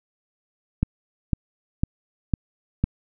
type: click train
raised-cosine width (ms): 5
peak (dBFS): -7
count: 5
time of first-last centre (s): 0.83-2.84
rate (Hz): 1.99
effects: none